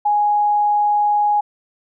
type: tone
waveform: sine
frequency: 830.6 Hz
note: G#5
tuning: in tune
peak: -13 dBFS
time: 0.05-1.41 s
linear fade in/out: 10 ms
effects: none